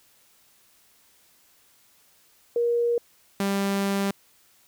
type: tone pair in turn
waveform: sine / sawtooth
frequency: 473.4 / 197.78 Hz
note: A#4 / G3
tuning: +27 / +16 cents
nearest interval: octave + minor third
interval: 1511 cents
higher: first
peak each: -20 / -19 dBFS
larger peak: second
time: 2.56-2.98 / 3.4-4.11 s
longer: second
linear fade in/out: 2 ms
effects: white hiss -60 dBFS RMS until 4.67 s